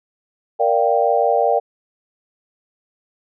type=chord; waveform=sine; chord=G minor seventh; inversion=first; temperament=equal; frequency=466.2 / 587.3 / 698.5 / 784 Hz; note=Bb4 / D5 / F5 / G5; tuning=0 / 0 / 0 / 0 cents; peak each=-19 dBFS; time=0.59-1.6 s; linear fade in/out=20 ms; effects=none